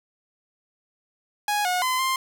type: tone with pitch steps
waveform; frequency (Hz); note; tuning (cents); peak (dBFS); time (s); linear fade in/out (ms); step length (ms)
sawtooth; 830 / 725 / 1024 / 1050; G#5 / F#5 / C6 / C6; -1 / -35 / -38 / +6; -18; 1.48-2.16; 2; 170
effects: none